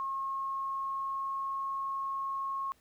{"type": "tone with pitch glide", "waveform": "sine", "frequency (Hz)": [1081, 1087.3], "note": ["C#6", "C#6"], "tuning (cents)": [-44, -34], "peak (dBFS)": -32, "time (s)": [0, 2.72], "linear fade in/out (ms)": 0, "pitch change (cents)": 10, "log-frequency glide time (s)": [0.11, 1.69], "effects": ["pink hiss -67 dBFS RMS until 2.8 s"]}